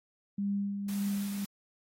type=tone with tremolo; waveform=sine; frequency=200.5 Hz; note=G3; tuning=39 cents sharp; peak=-28 dBFS; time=0.38-1.45 s; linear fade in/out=5 ms; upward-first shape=sine; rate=1.8 Hz; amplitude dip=45%
type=noise; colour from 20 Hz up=white; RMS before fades=-46 dBFS; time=0.88-1.46 s; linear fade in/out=5 ms
effects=AAC 48 kbps